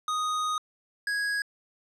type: tone pair in turn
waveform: square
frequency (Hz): 1244.5 / 1656.5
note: D#6 / G#6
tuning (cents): 0 / -5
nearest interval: perfect fourth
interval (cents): 495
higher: second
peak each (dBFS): -27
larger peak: neither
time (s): 0.08-0.58 / 1.07-1.42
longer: first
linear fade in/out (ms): 2
effects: low-pass 8000 Hz 12 dB/octave